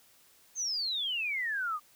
sine exponential sweep, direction down, 6500 to 1174.7 Hz, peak -30 dBFS, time 0.55-1.8 s, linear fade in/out 50 ms, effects white hiss -62 dBFS RMS until 1.95 s

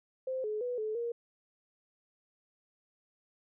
sine tone with pitch steps, 520 / 426.4 / 492.1 / 432.3 / 470.7 Hz, C5 / G#4 / B4 / A4 / A#4, -11 / +46 / -6 / -31 / +17 cents, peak -32 dBFS, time 0.27-1.12 s, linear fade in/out 5 ms, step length 170 ms, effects none

